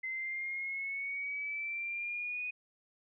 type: exponential sweep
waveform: sine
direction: up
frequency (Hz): 2057 to 2489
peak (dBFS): -35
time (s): 0.03-2.51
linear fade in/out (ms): 10
effects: none